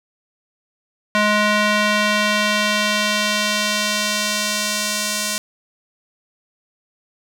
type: tone with band-pass filter sweep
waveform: square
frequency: 210 Hz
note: G#3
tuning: 19 cents sharp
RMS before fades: -19 dBFS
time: 1.15-5.38 s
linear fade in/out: 0 ms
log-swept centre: 1800 to 7400 Hz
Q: 0.75
effects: none